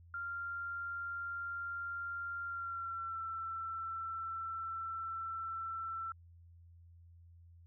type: tone with pitch glide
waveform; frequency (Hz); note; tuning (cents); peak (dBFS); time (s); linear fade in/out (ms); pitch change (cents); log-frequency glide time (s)
sine; 1390 to 1338.8; F6 to E6; -9 to +26; -38; 0.14-6.12; 2; -65; 2.45-3.2
effects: added 85 Hz sine -56 dBFS peak until 7.66 s